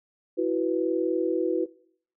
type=chord; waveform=sine; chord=E suspended second; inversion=none; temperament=equal; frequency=329.6 / 370 / 493.9 Hz; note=E4 / F#4 / B4; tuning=0 / 0 / 0 cents; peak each=-27 / -26 / -28 dBFS; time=0.37-1.66 s; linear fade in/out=20 ms; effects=noise-tail reverb RT60 0.6 s tail -21 dB re dry